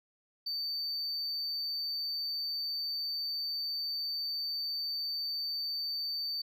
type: tone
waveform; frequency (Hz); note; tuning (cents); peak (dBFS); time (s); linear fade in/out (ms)
sine; 4577; D8; -45; -30; 0.46-6.42; 10
effects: tanh soft clip ceiling -32 dBFS